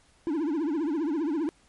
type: tone with vibrato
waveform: triangle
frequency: 310 Hz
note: D#4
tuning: 6 cents flat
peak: -23 dBFS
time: 0.27-1.49 s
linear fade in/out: 0 ms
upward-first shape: triangle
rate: 15 Hz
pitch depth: 220 cents each way
effects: pink hiss -62 dBFS RMS until 1.68 s + MP3 48 kbps